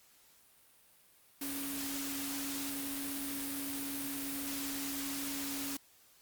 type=tone in noise; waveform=sine; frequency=278 Hz; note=C#4; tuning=5 cents sharp; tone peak=-40 dBFS; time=1.41-5.77 s; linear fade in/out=5 ms; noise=white; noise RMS=-40 dBFS; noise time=1.41-5.77 s; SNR=-3 dB; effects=white hiss -64 dBFS RMS until 6.21 s + Opus 48 kbps